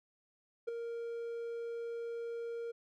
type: tone with ADSR envelope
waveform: triangle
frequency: 466.2 Hz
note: A#4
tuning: in tune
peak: -29 dBFS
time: 0.67-2.72 s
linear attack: 16 ms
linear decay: 5 ms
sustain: -7 dB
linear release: 15 ms
effects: none